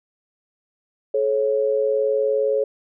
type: tone pair together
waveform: sine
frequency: 429.5 / 549 Hz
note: A4 / C#5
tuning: -42 / -17 cents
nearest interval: major third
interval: 425 cents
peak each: -20 dBFS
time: 1.14-2.64 s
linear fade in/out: 5 ms
effects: none